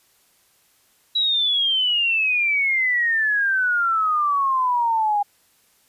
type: exponential sweep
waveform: sine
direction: down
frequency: 3922 to 808 Hz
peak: -17 dBFS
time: 1.15-5.23 s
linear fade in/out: 10 ms
effects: white hiss -60 dBFS RMS until 5.88 s + resampled to 32000 Hz